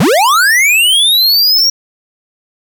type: linear sweep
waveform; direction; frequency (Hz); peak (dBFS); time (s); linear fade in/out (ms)
square; up; 120.7 to 5650; -7; 0-1.7; 5
effects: 8-bit